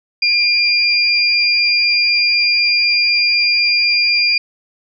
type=tone pair together; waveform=sine; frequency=2400 / 4804 Hz; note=D7 / D8; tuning=+37 / +38 cents; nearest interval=octave; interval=1201 cents; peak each=-14 dBFS; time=0.22-4.38 s; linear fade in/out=5 ms; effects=none